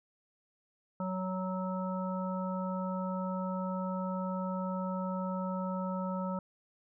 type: harmonic tone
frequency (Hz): 186.2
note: F#3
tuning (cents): +11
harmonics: 1 / 3 / 5 / 7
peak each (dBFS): -34 / -39 / -41 / -42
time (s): 1-6.39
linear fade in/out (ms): 2
effects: none